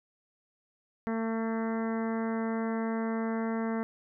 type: harmonic tone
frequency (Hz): 225.1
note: A3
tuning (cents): +40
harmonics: 1 / 2 / 3 / 4 / 5 / 6 / 7 / 8 / 9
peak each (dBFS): -30 / -36 / -40 / -42 / -44 / -46 / -47 / -48 / -49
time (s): 1.07-3.83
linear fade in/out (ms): 0
effects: none